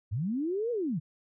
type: linear two-way sweep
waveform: sine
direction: up then down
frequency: 87.31 to 493.1 to 130.5 Hz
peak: -28 dBFS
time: 0.11-1 s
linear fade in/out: 20 ms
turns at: 0.71 s
effects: none